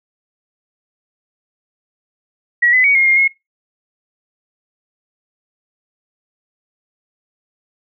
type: tone with pitch steps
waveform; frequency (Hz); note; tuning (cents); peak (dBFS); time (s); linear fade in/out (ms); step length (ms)
sine; 1919 / 2016 / 2246 / 2141 / 2124 / 2166; A#6 / B6 / C#7 / C7 / C7 / C#7; +50 / +35 / +22 / +39 / +25 / -41; -9; 2.62-3.28; 10; 110
effects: noise-tail reverb RT60 0.2 s tail -20 dB re dry